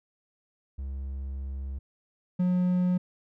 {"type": "tone pair in turn", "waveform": "triangle", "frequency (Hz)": [67.6, 180.47], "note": ["C#2", "F#3"], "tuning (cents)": [-43, -43], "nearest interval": "octave + perfect fourth", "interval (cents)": 1700, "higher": "second", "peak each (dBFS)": [-30, -20], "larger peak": "second", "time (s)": [[0.78, 1.79], [2.39, 2.98]], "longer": "first", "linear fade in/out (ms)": 10, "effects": []}